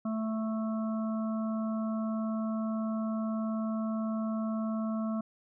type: harmonic tone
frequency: 220.2 Hz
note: A3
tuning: 2 cents sharp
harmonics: 1 / 3 / 5 / 6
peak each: -30 / -40 / -44 / -46 dBFS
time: 0.05-5.21 s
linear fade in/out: 5 ms
effects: none